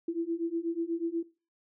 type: beating tone pair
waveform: sine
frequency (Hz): 330 / 338.2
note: E4 / E4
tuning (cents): +2 / +44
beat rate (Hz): 8.2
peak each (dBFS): -33 / -32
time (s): 0.08-1.23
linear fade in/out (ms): 5
effects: noise-tail reverb RT60 0.3 s tail -17 dB re dry